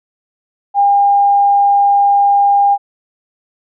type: tone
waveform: sine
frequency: 805 Hz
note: G5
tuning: 46 cents sharp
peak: -7 dBFS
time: 0.74-2.78 s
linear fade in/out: 50 ms
effects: none